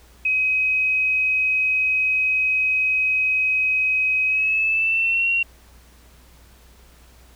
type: tone with pitch glide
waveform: sine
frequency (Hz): 2531 to 2744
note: D#7 to F7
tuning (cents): +29 to -31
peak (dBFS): -17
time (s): 0.25-5.43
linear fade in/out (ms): 5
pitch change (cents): +140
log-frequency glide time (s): 4.26-5.3
effects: added 60 Hz sine -49 dBFS peak until 7.35 s + pink hiss -53 dBFS RMS until 7.35 s